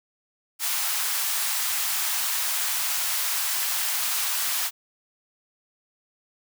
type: high-pass noise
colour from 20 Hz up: white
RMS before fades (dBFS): -26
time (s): 0.59-4.71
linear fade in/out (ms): 50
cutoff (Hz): 790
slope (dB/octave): 24
effects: none